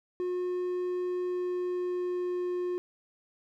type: tone with pitch glide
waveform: triangle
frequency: 360.5 to 357.8 Hz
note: F#4 to F4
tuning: -45 to +42 cents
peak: -27 dBFS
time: 0.2-2.78 s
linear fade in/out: 0 ms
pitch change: -13 cents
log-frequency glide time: 1.23-2.54 s
effects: none